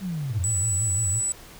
sine exponential sweep, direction down, 200 to 106.8 Hz, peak -26 dBFS, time 0-0.44 s, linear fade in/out 50 ms
sine tone with vibrato, 98 Hz, G2, in tune, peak -23 dBFS, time 0.29-1.22 s, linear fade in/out 50 ms, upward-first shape sine, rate 5.9 Hz, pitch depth 230 cents each way
sine tone, 7902 Hz, B8, in tune, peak -22 dBFS, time 0.44-1.32 s, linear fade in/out 0 ms
effects tanh soft clip ceiling -17 dBFS + pink hiss -46 dBFS RMS until 1.59 s

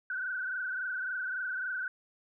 sine tone with frequency modulation, 1500 Hz, F#6, 23 cents sharp, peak -32 dBFS, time 0.1-1.88 s, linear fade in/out 2 ms, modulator 23.6 Hz, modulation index 2.4, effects none

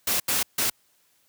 white noise bursts at uneven times, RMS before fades -24 dBFS, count 3, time 0.07-0.2 / 0.28-0.43 / 0.58-0.7 s, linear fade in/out 5 ms, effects white hiss -65 dBFS RMS until 1.28 s + high-pass 60 Hz 12 dB/octave

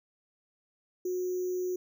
sine tone with sample-and-hold, 363.6 Hz, F#4, 30 cents flat, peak -29 dBFS, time 1.05-1.76 s, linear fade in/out 5 ms, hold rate 6300 Hz, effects none

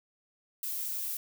violet noise, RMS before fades -35 dBFS, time 0.63-1.17 s, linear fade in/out 2 ms, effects none

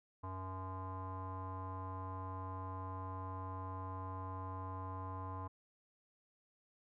square tone with low-pass filter, 93.9 Hz, F#2, 26 cents sharp, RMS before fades -44 dBFS, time 0.23-5.48 s, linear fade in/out 10 ms, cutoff 1000 Hz, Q 9.5, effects none

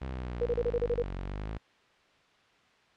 sawtooth exponential two-way sweep, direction down then up, 67 to 45.55 to 55.8 Hz, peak -31 dBFS, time 0.01-1.58 s, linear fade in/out 10 ms, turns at 1.18 s
sine tone bursts, 478.7 Hz, A#4, 46 cents sharp, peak -25 dBFS, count 8, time 0.41-1.025 s, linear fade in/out 5 ms, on 48 ms, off 33 ms
effects white hiss -63 dBFS RMS until 2.96 s + low-pass 3000 Hz 12 dB/octave

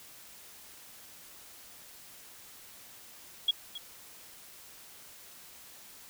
sine tone with echo, 3322 Hz, G#7, in tune, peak -22 dBFS, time 3.48-3.51 s, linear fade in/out 5 ms, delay 270 ms, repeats 1, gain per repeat -15 dB, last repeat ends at 3.78 s, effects white hiss -52 dBFS RMS until 6.09 s

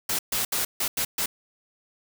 white noise bursts at uneven times, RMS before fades -26 dBFS, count 6, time 0.09-0.19 / 0.32-0.45 / 0.52-0.65 / 0.8-0.88 / 0.97-1.05 / 1.18-1.26 s, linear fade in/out 5 ms, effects none

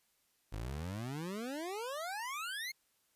25% pulse exponential sweep, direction up, 48.92 to 2186 Hz, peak -35 dBFS, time 0.52-2.72 s, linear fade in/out 10 ms, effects white hiss -75 dBFS RMS until 3.15 s + resampled to 32000 Hz

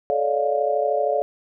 sine tone cluster, 433 / 566 / 599 / 703 Hz, A4 / C#5 / D5 / F5, -28 / +36 / +34 / +11 cents, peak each -25 / -23 / -25 / -24 dBFS, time 0.1-1.22 s, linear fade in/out 0 ms, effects none

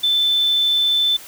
sine tone, 3526 Hz, A7, 3 cents sharp, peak -14 dBFS, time 0.03-1.17 s, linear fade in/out 10 ms, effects white hiss -39 dBFS RMS until 1.27 s

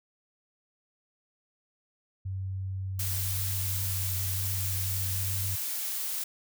sine tone with pitch glide, 95.2 to 95.81 Hz, F#2 to G2, +50 to -39 cents, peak -31 dBFS, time 2.25-5.56 s, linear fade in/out 10 ms, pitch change +11 cents, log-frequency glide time 4.89-5.36 s
blue noise, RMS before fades -33 dBFS, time 2.99-6.24 s, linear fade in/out 5 ms
effects none

